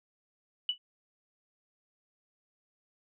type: tone with exponential decay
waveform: sine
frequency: 2960 Hz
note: F#7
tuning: in tune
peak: -23 dBFS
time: 0.69-0.78 s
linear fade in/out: 2 ms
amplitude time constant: 19 ms
effects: none